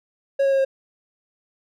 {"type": "tone with pitch steps", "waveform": "triangle", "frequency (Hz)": [551, 546.2, 541.5, 536.9], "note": ["C#5", "C#5", "C#5", "C5"], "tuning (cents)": [-11, -26, -41, 45], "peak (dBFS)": -14, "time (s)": [0.39, 0.65], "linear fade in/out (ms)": 10, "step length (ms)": 65, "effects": []}